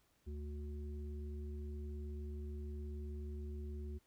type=harmonic tone; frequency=73.42 Hz; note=D2; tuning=in tune; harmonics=1 / 3 / 5; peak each=-42 / -53 / -53 dBFS; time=0.26-3.99 s; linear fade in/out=20 ms; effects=pink hiss -75 dBFS RMS until 4.06 s

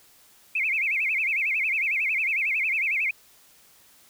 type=tone with vibrato; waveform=sine; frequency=2348 Hz; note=D7; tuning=1 cent flat; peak=-22 dBFS; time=0.55-3.11 s; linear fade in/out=5 ms; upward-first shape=sine; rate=11 Hz; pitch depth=210 cents each way; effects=white hiss -56 dBFS RMS until 4.09 s

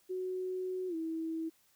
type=tone with pitch glide; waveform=sine; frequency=370 to 324 Hz; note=F#4 to E4; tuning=0 to -30 cents; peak=-34 dBFS; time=0.09-1.5 s; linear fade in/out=20 ms; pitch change=-230 cents; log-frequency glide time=0.88-0.95 s; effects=white hiss -69 dBFS RMS until 1.75 s

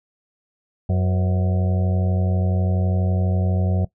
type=harmonic tone with a mistuned harmonic; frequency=92.1 Hz; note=F#2; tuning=7 cents flat; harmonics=1 / 2 / 4 / 5 / 6 / 7 / 8; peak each=-18 / -24 / -34 / -36 / -36 / -34 / -37 dBFS; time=0.89-3.85 s; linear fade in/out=5 ms; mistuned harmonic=5; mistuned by=+86 cents; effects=noise-tail reverb RT60 0.1 s tail -18 dB re dry

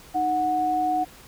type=tone pair together; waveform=sine; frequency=309.6 / 736.4 Hz; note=D#4 / F#5; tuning=-9 / -8 cents; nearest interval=octave + minor third; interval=1501 cents; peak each=-29 / -21 dBFS; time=0.14-1.05 s; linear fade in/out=20 ms; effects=pink hiss -48 dBFS RMS until 1.27 s

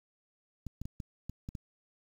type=clicks; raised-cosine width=5 ms; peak=-27 dBFS; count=7; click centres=0.667 / 0.816 / 0.855 / 1.002 / 1.296 / 1.489 / 1.552 s; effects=9-bit

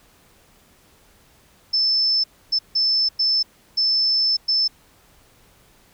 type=tone bursts at uneven times; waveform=sine; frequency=5274 Hz; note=E8; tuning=in tune; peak=-16 dBFS; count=6; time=1.73-2.24 / 2.52-2.59 / 2.75-3.09 / 3.19-3.43 / 3.77-4.37 / 4.48-4.68 s; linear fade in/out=10 ms; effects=pink hiss -55 dBFS RMS until 5.93 s

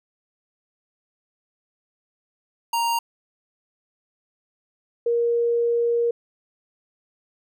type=tone pair in turn; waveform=square / sine; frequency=932.3 / 470.7 Hz; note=A#5 / A#4; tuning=0 / +17 cents; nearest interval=octave; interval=1183 cents; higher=first; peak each=-21 / -18 dBFS; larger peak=second; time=2.73-2.99 / 5.06-6.11 s; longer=second; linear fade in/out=5 ms; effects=none

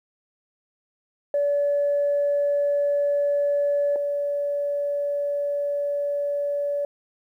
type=tone pair in turn; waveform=sine; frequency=574 / 574 Hz; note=D5 / D5; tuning=-40 / -40 cents; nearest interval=unison; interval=0 cents; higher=neither; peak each=-18 / -22 dBFS; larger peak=first; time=1.34-3.96 / 3.96-6.85 s; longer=second; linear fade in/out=2 ms; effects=tanh soft clip ceiling -15 dBFS + 10-bit

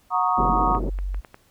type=chord; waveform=sine; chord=D# minor seventh; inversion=first; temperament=equal with one note detuned; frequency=733.2 / 932.3 / 1108.7 / 1244.5 Hz; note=F#5 / A#5 / C#6 / D#6; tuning=-16 / 0 / 0 / 0 cents; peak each=-24 dBFS; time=0.1-0.8 s; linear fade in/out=50 ms
type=band-pass noise; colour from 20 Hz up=white; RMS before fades=-28 dBFS; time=0.37-0.9 s; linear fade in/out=10 ms; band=120 to 420 Hz; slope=24 dB/octave
type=tone; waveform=sine; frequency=46.9 Hz; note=F#1; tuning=24 cents sharp; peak=-24 dBFS; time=0.38-1.21 s; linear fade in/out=20 ms
type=clicks; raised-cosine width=0.5 ms; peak=-25 dBFS; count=5; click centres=0.75 / 0.988 / 1.145 / 1.248 / 1.344 s
effects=pink hiss -60 dBFS RMS until 1.5 s

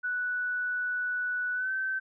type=tone with pitch glide; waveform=sine; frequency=1480 to 1542.8 Hz; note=F#6 to G6; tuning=0 to -28 cents; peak=-28 dBFS; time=0.03-2 s; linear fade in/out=20 ms; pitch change=+72 cents; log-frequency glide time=1.54-1.72 s; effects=none

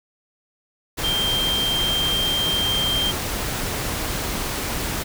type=tone in noise; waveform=sine; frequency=3170 Hz; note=G7; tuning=19 cents sharp; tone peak=-20 dBFS; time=1.03-3.12 s; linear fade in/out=20 ms; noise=pink; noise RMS=-26 dBFS; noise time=0.97-5.04 s; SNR=+3 dB; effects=none

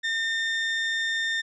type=tone; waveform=30% pulse; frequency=1813 Hz; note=A#6; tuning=49 cents flat; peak=-22 dBFS; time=0.03-1.42 s; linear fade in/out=20 ms; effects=resampled to 16000 Hz

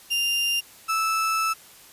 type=tone pair in turn; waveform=35% pulse; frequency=2794 / 1314 Hz; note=F7 / E6; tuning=0 / -6 cents; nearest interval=octave + minor second; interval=1306 cents; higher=first; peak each=-20 dBFS; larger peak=neither; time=0.1-0.61 / 0.88-1.54 s; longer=second; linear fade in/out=20 ms; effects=white hiss -49 dBFS RMS until 1.92 s + resampled to 32000 Hz

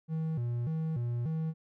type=tone with vibrato; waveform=triangle; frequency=138.3 Hz; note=C#3; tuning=4 cents flat; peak=-28 dBFS; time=0.08-1.54 s; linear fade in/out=50 ms; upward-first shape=square; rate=1.7 Hz; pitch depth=250 cents each way; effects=none

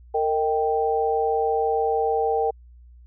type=tone cluster; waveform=sine; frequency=457.7 / 628 / 784 Hz; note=A#4 / D#5 / G5; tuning=-32 / +16 / 0 cents; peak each=-22 / -30 / -23 dBFS; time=0.14-2.51 s; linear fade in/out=10 ms; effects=added 60 Hz sine -45 dBFS peak until 3.06 s

